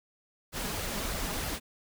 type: noise with flanger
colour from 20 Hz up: pink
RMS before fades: -34 dBFS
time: 0.52-1.6 s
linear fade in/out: 50 ms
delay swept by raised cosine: 1.4 to 5 ms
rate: 3.2 Hz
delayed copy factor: +0.5
effects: none